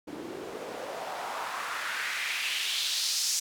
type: noise with band-pass filter sweep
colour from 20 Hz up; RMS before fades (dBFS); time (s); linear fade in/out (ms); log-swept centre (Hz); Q
white; -33; 0.07-3.4; 10; 280 to 6200; 2.3
effects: none